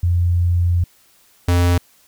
sine / square tone pair in turn, 87.31 / 87.81 Hz, F2 / F2, 0 / +10 cents, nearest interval unison, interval 10 cents, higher second, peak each -13 dBFS, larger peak neither, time 0.03-0.84 / 1.48-1.78 s, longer first, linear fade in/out 5 ms, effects white hiss -54 dBFS RMS until 2.07 s

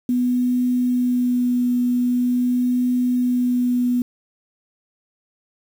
sine tone with vibrato, 246.9 Hz, B3, in tune, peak -16 dBFS, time 0.09-4.02 s, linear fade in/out 2 ms, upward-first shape triangle, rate 0.44 Hz, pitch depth 11 cents each way, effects 7-bit

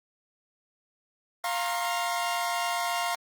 sawtooth chord, F suspended fourth, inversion none, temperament equal with one note detuned, 698.5 / 932.3 / 1071.6 Hz, F5 / Bb5 / C6, 0 / 0 / +41 cents, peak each -26 / -29 / -29 dBFS, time 1.44-3.15 s, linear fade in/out 2 ms, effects Opus 24 kbps

